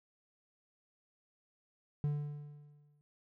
triangle tone with exponential decay, 146.83 Hz, D3, in tune, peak -27 dBFS, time 2.04-3.01 s, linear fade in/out 0 ms, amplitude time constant 210 ms, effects none

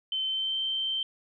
sine tone with pitch glide, 3080 to 3118 Hz, G7 to G7, -31 to -10 cents, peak -27 dBFS, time 0.12-1.03 s, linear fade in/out 2 ms, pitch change +21 cents, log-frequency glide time 0.26-0.57 s, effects none

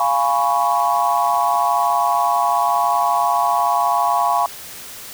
sine chord, C# dominant seventh, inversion first, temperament equal, 698.5 / 830.6 / 987.8 / 1108.7 Hz, E#5 / G#5 / B5 / C#6, 0 / 0 / 0 / 0 cents, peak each -20 dBFS, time 0-4.46 s, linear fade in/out 2 ms, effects white hiss -35 dBFS RMS until 5.13 s

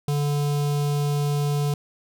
square tone with notch filter, 145.2 Hz, D3, 19 cents flat, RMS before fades -23 dBFS, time 0.08-1.74 s, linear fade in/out 2 ms, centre 1800 Hz, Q 1.1, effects none

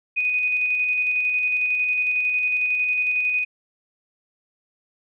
sine tone with tremolo, 2489 Hz, D#7, in tune, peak -18 dBFS, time 0.16-3.45 s, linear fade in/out 20 ms, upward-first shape square, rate 11 Hz, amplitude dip 25%, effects none

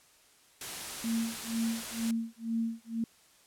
white noise, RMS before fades -39 dBFS, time 0.61-2.11 s, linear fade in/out 2 ms
sine tone with tremolo, 228 Hz, A#3, 38 cents flat, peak -27 dBFS, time 1.04-3.04 s, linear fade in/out 2 ms, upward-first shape sine, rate 2.1 Hz, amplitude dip 100%
effects white hiss -62 dBFS RMS until 3.46 s + low-pass 11000 Hz 12 dB/octave

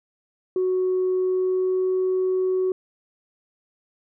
sine tone with pitch glide, 370 to 372.4 Hz, F#4 to F#4, 0 to +11 cents, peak -18 dBFS, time 0.56-2.72 s, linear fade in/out 2 ms, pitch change +11 cents, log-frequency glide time 1.14-1.91 s, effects tanh soft clip ceiling -16 dBFS

